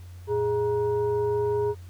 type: tone with frequency modulation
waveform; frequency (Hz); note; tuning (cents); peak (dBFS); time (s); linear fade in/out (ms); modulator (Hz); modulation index
sine; 415.3; G#4; 0; -22; 0.27-1.75; 50; 530; 0.54
effects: added 89 Hz sine -40 dBFS peak until 1.89 s + pink hiss -57 dBFS RMS until 1.89 s